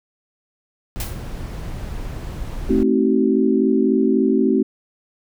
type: noise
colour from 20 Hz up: brown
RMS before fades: -28 dBFS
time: 0.96-2.83 s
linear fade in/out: 0 ms
type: noise with exponential decay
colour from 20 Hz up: white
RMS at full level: -27 dBFS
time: 1-1.28 s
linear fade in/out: 1 ms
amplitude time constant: 59 ms
type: chord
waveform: sine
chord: A diminished seventh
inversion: none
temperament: just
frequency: 220 / 264 / 316.8 / 380.2 Hz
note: A3 / C4 / Eb4 / Gb4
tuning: 0 / +16 / +31 / +47 cents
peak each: -19 / -18 / -22 / -19 dBFS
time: 2.69-4.63 s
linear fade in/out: 10 ms
effects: none